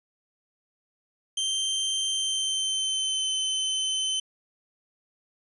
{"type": "tone with pitch glide", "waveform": "sawtooth", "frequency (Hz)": [3136, 3064], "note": ["G7", "G7"], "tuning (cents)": [0, -40], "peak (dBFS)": -22, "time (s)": [1.37, 4.2], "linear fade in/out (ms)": 5, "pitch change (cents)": -40, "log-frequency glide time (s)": [2.09, 3.3], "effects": ["resampled to 24000 Hz"]}